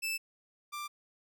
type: tone pair in turn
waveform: sawtooth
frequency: 2637 / 1182.1 Hz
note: E7 / D6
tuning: 0 / +11 cents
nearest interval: octave + major second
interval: 1389 cents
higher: first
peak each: -29 / -34 dBFS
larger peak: first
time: 0.02-0.18 / 0.72-0.88 s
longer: neither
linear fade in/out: 20 ms
effects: none